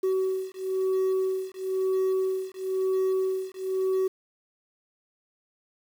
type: beating tone pair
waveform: sine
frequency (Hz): 377.4 / 378.4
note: F#4 / F#4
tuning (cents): +34 / +39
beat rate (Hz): 1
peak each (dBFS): -25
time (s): 0.03-4.08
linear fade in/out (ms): 10
effects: tanh soft clip ceiling -21 dBFS + 8-bit